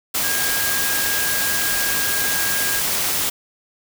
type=tone in noise; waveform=sine; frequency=1628 Hz; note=G#6; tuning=35 cents flat; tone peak=-25 dBFS; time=0.23-2.8 s; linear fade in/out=10 ms; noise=white; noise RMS=-21 dBFS; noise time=0.14-3.3 s; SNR=-7 dB; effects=none